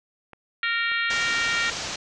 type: clicks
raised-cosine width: 0.5 ms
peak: -28 dBFS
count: 3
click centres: 0.333 / 0.917 / 1.164 s
type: harmonic tone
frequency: 463.6 Hz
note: A#4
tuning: 10 cents flat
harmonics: 3 / 4 / 5 / 6 / 7 / 8 / 9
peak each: -28 / -26 / -29 / -33 / -34 / -37 / -38 dBFS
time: 0.63-1.7 s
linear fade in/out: 2 ms
type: low-pass noise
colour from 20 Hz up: white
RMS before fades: -32 dBFS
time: 1.1-1.96 s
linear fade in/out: 5 ms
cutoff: 6800 Hz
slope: 48 dB/octave
effects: none